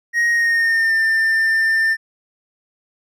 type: tone with pitch glide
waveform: triangle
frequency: 1878 to 1793.2 Hz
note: A#6 to A6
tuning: +12 to +32 cents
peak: -12 dBFS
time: 0.13-1.97 s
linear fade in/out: 50 ms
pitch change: -80 cents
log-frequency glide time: 0.3-0.99 s
effects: none